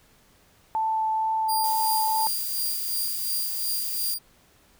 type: tone with vibrato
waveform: sine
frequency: 880 Hz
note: A5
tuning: in tune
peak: -22 dBFS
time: 0.75-2.27 s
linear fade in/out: 0 ms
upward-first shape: triangle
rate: 2.2 Hz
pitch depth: 8 cents each way
type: tone with tremolo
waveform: 10% pulse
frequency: 4784 Hz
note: D8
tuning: 31 cents sharp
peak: -19 dBFS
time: 1.48-4.19 s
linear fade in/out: 20 ms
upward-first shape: sine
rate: 2.8 Hz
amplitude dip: 60%
type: noise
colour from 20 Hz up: violet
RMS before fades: -31 dBFS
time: 1.64-4.14 s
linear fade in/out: 0 ms
effects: pink hiss -59 dBFS RMS until 4.79 s